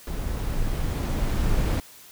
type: noise with level ramp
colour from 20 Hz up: brown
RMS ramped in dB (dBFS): -29 to -21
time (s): 0.07-1.8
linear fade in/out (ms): 2
effects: white hiss -48 dBFS RMS until 2.11 s